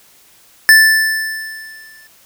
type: tone with exponential decay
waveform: square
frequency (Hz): 1760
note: A6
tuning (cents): 0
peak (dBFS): -3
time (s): 0.69-2.07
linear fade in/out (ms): 0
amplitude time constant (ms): 300
effects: white hiss -48 dBFS RMS until 2.25 s